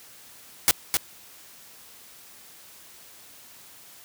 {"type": "noise with echo", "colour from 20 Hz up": "white", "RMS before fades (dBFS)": -17, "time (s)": [0.68, 0.71], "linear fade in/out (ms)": 0, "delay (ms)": 260, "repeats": 1, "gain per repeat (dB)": -5, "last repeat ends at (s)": 0.97, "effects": ["white hiss -49 dBFS RMS until 4.04 s", "high-pass 60 Hz 12 dB/octave"]}